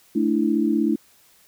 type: chord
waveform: sine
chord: A suspended fourth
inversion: none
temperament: equal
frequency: 220 / 293.7 / 329.6 Hz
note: A3 / D4 / E4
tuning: 0 / 0 / 0 cents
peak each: -22 / -22 / -22 dBFS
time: 0.15-0.96 s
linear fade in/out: 10 ms
effects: white hiss -56 dBFS RMS until 1.47 s